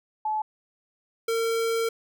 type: tone pair in turn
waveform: sine / square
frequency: 861 / 456.1 Hz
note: A5 / A#4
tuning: -38 / -38 cents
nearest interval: major seventh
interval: 1100 cents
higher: first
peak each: -24 dBFS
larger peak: neither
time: 0.25-0.42 / 1.28-1.89 s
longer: second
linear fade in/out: 5 ms
effects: none